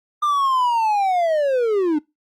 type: linear sweep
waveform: triangle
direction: down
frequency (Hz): 1207 to 287.5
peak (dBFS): -14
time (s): 0.22-1.99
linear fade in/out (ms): 10
effects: noise-tail reverb RT60 0.2 s tail -22 dB re dry + Opus 48 kbps